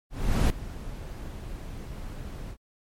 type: noise with ADSR envelope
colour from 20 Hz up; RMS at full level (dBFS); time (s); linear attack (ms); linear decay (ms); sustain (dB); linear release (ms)
brown; -19; 0.1-2.57; 400; 4; -18; 63
effects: MP3 64 kbps